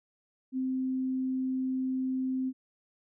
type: tone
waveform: sine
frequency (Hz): 260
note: C4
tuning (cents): -11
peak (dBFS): -28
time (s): 0.52-2.53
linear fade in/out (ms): 50
effects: none